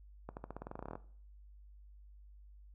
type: accelerating click train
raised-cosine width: 1 ms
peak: -29 dBFS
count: 16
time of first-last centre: 0.29-0.954 s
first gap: 79 ms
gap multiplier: 0.91
effects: noise-tail reverb RT60 0.5 s tail -17 dB re dry + added 50 Hz sine -54 dBFS peak until 2.74 s